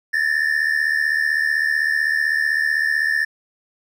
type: tone pair together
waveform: triangle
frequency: 1739 / 1814.8 Hz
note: A6 / A#6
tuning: -21 / -47 cents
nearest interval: minor second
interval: 74 cents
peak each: -18 dBFS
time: 0.13-3.25 s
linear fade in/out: 10 ms
effects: none